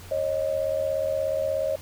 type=tone pair together; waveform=sine; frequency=546.2 / 623 Hz; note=C#5 / D#5; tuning=-26 / +2 cents; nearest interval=major second; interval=228 cents; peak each=-26 dBFS; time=0.11-1.76 s; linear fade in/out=5 ms; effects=added 91 Hz sine -44 dBFS peak until 1.81 s + pink hiss -46 dBFS RMS until 1.81 s